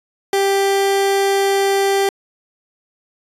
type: tone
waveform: 30% pulse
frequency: 393.8 Hz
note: G4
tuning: 8 cents sharp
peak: -11 dBFS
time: 0.33-2.09 s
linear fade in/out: 2 ms
effects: resampled to 32000 Hz